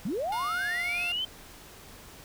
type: linear sweep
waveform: sine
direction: up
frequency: 158.8 to 3136 Hz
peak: -28 dBFS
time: 0.05-1.25 s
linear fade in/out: 5 ms
type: tone with pitch glide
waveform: 10% pulse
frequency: 712 to 703.8 Hz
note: F5 to F5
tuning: +33 to +13 cents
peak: -28 dBFS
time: 0.32-1.12 s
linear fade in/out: 2 ms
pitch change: -20 cents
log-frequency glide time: 0.66-0.73 s
effects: pink hiss -49 dBFS RMS until 2.24 s